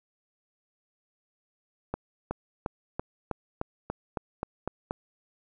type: accelerating click train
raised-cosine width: 1 ms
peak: -16 dBFS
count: 11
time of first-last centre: 1.94-4.909 s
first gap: 370 ms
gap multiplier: 0.95
effects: none